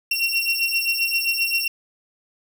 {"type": "beating tone pair", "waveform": "30% pulse", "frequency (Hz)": [2730, 2737.6], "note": ["F7", "F7"], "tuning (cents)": [-40, -35], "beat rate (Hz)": 7.6, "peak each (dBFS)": -20, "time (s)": [0.11, 1.68], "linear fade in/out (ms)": 5, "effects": []}